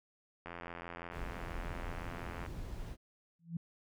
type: click train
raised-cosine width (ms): 0.5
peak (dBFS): -29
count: 173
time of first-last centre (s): 0.46-2.462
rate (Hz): 85.9
type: noise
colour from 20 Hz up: brown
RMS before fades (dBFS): -43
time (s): 1.11-2.97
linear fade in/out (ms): 50
type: tone with exponential growth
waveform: sine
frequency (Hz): 167.5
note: E3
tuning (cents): +28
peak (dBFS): -32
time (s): 3.39-3.57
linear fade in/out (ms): 5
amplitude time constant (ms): 37
effects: none